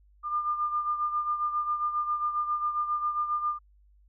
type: beating tone pair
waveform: sine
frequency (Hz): 1202 / 1209.4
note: D6 / D#6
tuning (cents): +40 / -50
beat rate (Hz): 7.4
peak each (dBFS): -27 / -34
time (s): 0.23-3.59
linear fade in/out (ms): 50
effects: added 50 Hz sine -57 dBFS peak until 4.08 s